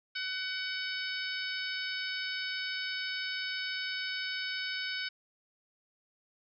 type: harmonic tone with a mistuned harmonic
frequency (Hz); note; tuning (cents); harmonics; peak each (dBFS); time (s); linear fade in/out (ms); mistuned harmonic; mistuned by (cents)
751; F#5; +26; 2 / 3 / 4 / 5 / 6 / 7; -38 / -40 / -41 / -42 / -43 / -43; 0.15-5.09; 10; 7; -19
effects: none